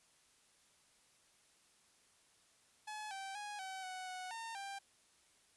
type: tone with pitch steps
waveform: sawtooth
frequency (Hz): 852 / 777 / 829 / 761 / 743 / 738 / 911 / 791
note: G#5 / G5 / G#5 / F#5 / F#5 / F#5 / A#5 / G5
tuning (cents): +44 / -16 / -3 / +48 / +7 / -5 / -40 / +15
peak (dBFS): -40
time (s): 2.87-4.79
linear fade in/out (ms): 10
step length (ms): 240
effects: white hiss -70 dBFS RMS until 5.56 s + resampled to 24000 Hz